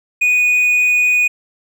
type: tone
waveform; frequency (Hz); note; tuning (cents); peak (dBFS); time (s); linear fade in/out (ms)
triangle; 2474; D#7; -10; -9; 0.21-1.28; 10
effects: none